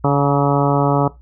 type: harmonic tone with a mistuned harmonic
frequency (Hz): 141.9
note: C#3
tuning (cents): +41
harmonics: 1 / 2 / 3 / 4 / 5 / 6 / 7 / 8 / 9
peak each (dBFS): -16 / -19 / -21 / -22 / -23 / -24 / -24 / -25 / -26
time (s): 0.04-1.08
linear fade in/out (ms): 5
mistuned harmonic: 7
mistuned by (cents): -51
effects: noise-tail reverb RT60 0.2 s tail -18 dB re dry + added 60 Hz sine -41 dBFS peak until 1.21 s